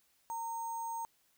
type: tone with sample-and-hold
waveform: sine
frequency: 920 Hz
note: A#5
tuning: 23 cents flat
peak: -36 dBFS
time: 0.3-1.05 s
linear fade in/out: 0 ms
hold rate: 7350 Hz
effects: white hiss -72 dBFS RMS until 1.37 s